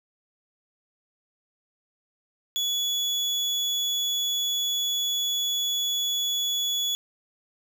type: tone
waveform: 35% pulse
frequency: 3400 Hz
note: G#7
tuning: 40 cents sharp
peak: -22 dBFS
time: 2.56-6.95 s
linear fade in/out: 0 ms
effects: none